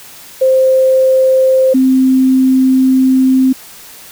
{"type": "tone pair in turn", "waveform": "sine", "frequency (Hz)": [523.3, 261.1], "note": ["C5", "C4"], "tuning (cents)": [0, -3], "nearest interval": "octave", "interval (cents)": 1203, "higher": "first", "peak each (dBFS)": -6, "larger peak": "neither", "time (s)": [[0.41, 1.74], [1.74, 3.53]], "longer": "second", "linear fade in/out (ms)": 10, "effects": ["white hiss -35 dBFS RMS until 4.11 s"]}